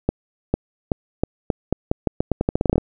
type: accelerating click train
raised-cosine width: 2 ms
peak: -4 dBFS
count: 19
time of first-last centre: 0.09-2.781 s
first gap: 450 ms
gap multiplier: 0.84
effects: none